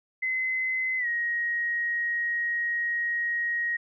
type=tone with pitch glide; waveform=sine; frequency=2044 to 1885.2 Hz; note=C7 to A#6; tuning=-41 to +19 cents; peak=-25 dBFS; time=0.22-3.77 s; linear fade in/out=10 ms; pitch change=-140 cents; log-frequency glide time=0.98-1.07 s; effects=none